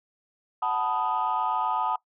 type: chord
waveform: sine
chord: B dominant seventh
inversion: second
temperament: equal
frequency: 740 / 880 / 987.8 / 1244.5 Hz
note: F#5 / A5 / B5 / D#6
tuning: 0 / 0 / 0 / 0 cents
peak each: -30 / -27 / -29 / -29 dBFS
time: 0.62-1.96 s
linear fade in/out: 5 ms
effects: noise-tail reverb RT60 0.1 s tail -20 dB re dry + tanh soft clip ceiling -17 dBFS